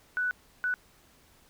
sine tone bursts at uneven times, 1485 Hz, F#6, 6 cents sharp, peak -26 dBFS, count 2, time 0.17-0.31 / 0.64-0.74 s, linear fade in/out 0 ms, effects pink hiss -61 dBFS RMS until 1.49 s

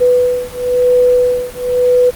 sine beating tone pair, 495.3 / 496.28 Hz, B4 / B4, +5 / +8 cents, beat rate 0.98 Hz, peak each -12 dBFS, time 0-2.11 s, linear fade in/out 20 ms, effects pink hiss -32 dBFS RMS until 2.15 s + Opus 32 kbps

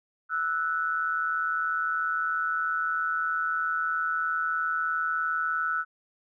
sine tone pair together, 1318.5 / 1478.4 Hz, E6 / F#6, 0 / -2 cents, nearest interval major second, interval 198 cents, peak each -28 dBFS, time 0.29-5.85 s, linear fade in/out 50 ms, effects none

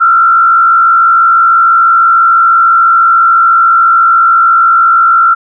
sine tone with frequency modulation, 1357 Hz, E6, 50 cents sharp, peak -3 dBFS, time 0-5.35 s, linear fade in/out 20 ms, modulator 60.1 Hz, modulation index 0.73, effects none

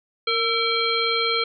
harmonic tone with a mistuned harmonic, 460.9 Hz, A#4, 20 cents flat, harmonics 1 / 3 / 5 / 7 / 9, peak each -26 / -26 / -26 / -26 / -26 dBFS, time 0.27-1.44 s, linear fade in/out 5 ms, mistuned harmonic 3, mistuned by -56 cents, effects none

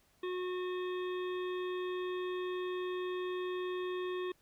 harmonic tone, 364.1 Hz, F#4, 28 cents flat, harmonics 1 / 3 / 5 / 7 / 9 / 10, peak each -35 / -45 / -49 / -52 / -54 / -55 dBFS, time 0.23-4.32 s, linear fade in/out 5 ms, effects pink hiss -70 dBFS RMS until 4.41 s

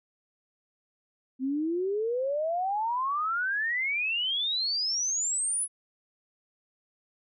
sine exponential sweep, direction up, 254 to 10420 Hz, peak -26 dBFS, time 1.39-5.68 s, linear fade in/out 50 ms, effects none

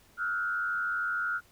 sine tone with frequency modulation, 1418 Hz, F6, 26 cents sharp, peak -28 dBFS, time 0.17-1.41 s, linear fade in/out 50 ms, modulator 93 Hz, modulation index 0.87, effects pink hiss -61 dBFS RMS until 1.51 s

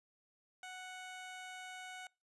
15% pulse tone, 740 Hz, F#5, in tune, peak -40 dBFS, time 0.63-2.07 s, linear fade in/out 2 ms, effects noise-tail reverb RT60 0.3 s tail -26 dB re dry + resampled to 24000 Hz

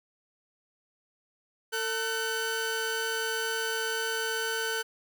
sawtooth tone pair together, 449.5 / 1512 Hz, A4 / F#6, +37 / +37 cents, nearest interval octave + major sixth, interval 2100 cents, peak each -29 / -27 dBFS, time 1.72-4.83 s, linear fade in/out 20 ms, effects none

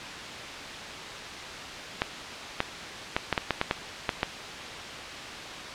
clicks, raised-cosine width 0.3 ms, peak -7 dBFS, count 10, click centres 2.019 / 2.604 / 3.165 / 3.327 / 3.378 / 3.507 / 3.614 / 3.711 / 4.092 / 4.231 s, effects white hiss -37 dBFS RMS until 5.74 s + low-pass 4000 Hz 12 dB/octave

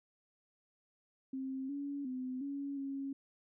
sine tone with pitch steps, 265.1 / 282.8 / 256 / 280.2 / 274.3 Hz, C4 / C#4 / C4 / C#4 / C#4, +23 / +35 / -38 / +19 / -18 cents, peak -37 dBFS, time 1.33-3.13 s, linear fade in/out 5 ms, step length 360 ms, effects none

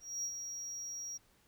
triangle tone with ADSR envelope, 5670 Hz, F8, 25 cents sharp, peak -33 dBFS, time 0-1.18 s, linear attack 240 ms, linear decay 68 ms, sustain -6 dB, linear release 16 ms, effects pink hiss -69 dBFS RMS until 1.47 s

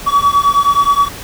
triangle beating tone pair, 1133 / 1142.5 Hz, C#6 / D6, +37 / -48 cents, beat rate 9.5 Hz, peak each -10 dBFS, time 0.06-1.09 s, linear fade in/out 20 ms, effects pink hiss -29 dBFS RMS until 1.23 s

